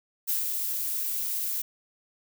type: noise with ADSR envelope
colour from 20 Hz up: violet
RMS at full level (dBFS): -26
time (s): 0.27-1.62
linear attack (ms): 26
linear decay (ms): 140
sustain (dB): -4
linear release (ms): 6
effects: none